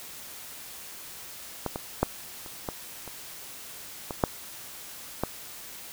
clicks, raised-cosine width 1 ms, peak -14 / -17 / -7 / -28 / -16 / -26 / -18 / -6 / -11 dBFS, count 9, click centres 1.663 / 1.759 / 2.03 / 2.462 / 2.688 / 3.077 / 4.108 / 4.238 / 5.236 s, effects white hiss -43 dBFS RMS until 5.92 s

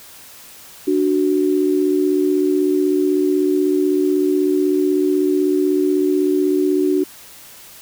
sine tone pair together, 294.6 / 370.7 Hz, D4 / F#4, +6 / +3 cents, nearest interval major third, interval 397 cents, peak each -17 / -16 dBFS, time 0.87-7.04 s, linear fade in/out 10 ms, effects white hiss -41 dBFS RMS until 7.81 s

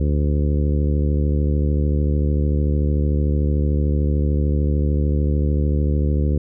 harmonic tone, 73.42 Hz, D2, in tune, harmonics 1 / 2 / 3 / 4 / 5 / 6 / 7, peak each -17 / -23 / -27 / -29 / -31 / -33 / -34 dBFS, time 0-6.38 s, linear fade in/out 5 ms, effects none

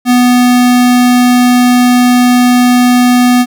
square tone, 246.9 Hz, B3, in tune, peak -5 dBFS, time 0.05-3.46 s, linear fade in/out 50 ms, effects none

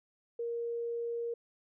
sine tone, 468.7 Hz, A#4, 9 cents sharp, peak -33 dBFS, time 0.39-1.34 s, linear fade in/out 5 ms, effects none

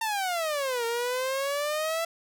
sawtooth exponential two-way sweep, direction down then up, 913 to 459.3 to 670 Hz, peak -23 dBFS, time 0.01-2.05 s, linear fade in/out 5 ms, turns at 0.85 s, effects none

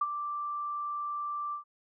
sine tone with ADSR envelope, 1174.7 Hz, D6, in tune, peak -23 dBFS, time 0.01-1.64 s, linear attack 6 ms, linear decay 38 ms, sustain -9 dB, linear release 110 ms, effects none

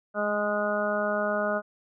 harmonic tone with a mistuned harmonic, 207.7 Hz, G#3, in tune, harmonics 1 / 2 / 3 / 4 / 5 / 6 / 7, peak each -33 / -35 / -27 / -38 / -39 / -33 / -32 dBFS, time 0.14-1.62 s, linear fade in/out 50 ms, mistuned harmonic 1, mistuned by +16 cents, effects none

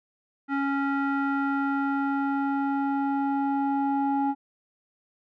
square tone with low-pass filter sweep, 277.2 Hz, C#4, in tune, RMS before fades -26 dBFS, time 0.48-4.35 s, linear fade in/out 50 ms, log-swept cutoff 1600 to 880 Hz, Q 3.1, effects none

